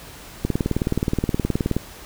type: click train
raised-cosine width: 3 ms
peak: -7 dBFS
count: 26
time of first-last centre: 0.45-1.766 s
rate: 19 Hz
effects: pink hiss -41 dBFS RMS until 2.05 s